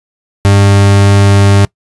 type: tone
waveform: 40% pulse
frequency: 99.8 Hz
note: G2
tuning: 32 cents sharp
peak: -3 dBFS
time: 0.45-1.65 s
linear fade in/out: 0 ms
effects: noise-tail reverb RT60 0.1 s tail -24 dB re dry + resampled to 24000 Hz